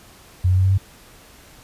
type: tone with pitch steps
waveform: sine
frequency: 90.9 / 92.33 / 93.78 / 95.25 / 96.75 Hz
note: F#2 / F#2 / F#2 / G2 / G2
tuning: -30 / -3 / +24 / -49 / -22 cents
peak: -13 dBFS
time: 0.44-0.78 s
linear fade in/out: 10 ms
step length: 68 ms
effects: pink hiss -47 dBFS RMS until 1.63 s + resampled to 32000 Hz